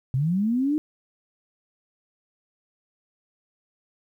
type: linear sweep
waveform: sine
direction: up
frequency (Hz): 123.47 to 311.1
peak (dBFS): -20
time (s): 0.14-0.78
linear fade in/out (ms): 0
effects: 10-bit